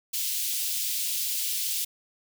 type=high-pass noise; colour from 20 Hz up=white; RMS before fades=-29 dBFS; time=0.13-1.85 s; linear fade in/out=10 ms; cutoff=2800 Hz; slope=24 dB/octave; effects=none